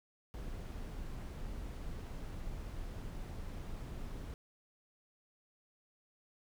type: noise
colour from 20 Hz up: brown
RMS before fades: -43 dBFS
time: 0.34-4.34 s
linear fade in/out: 0 ms
effects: none